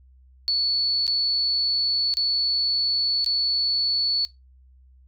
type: tone with dropouts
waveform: sine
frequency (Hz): 4435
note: C#8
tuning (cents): 0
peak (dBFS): -19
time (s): 0.48-4.25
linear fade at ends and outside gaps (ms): 0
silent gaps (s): 1.067-1.078 / 2.139-2.17 / 3.245-3.262
effects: noise-tail reverb RT60 0.2 s tail -21 dB re dry + added 64 Hz sine -50 dBFS peak until 5.07 s